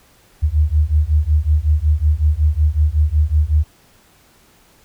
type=beating tone pair; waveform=sine; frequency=73.42 / 78.82 Hz; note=D2 / D#2; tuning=0 / +23 cents; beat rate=5.4 Hz; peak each=-15 / -15 dBFS; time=0.42-3.64 s; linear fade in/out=20 ms; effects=pink hiss -52 dBFS RMS until 4.84 s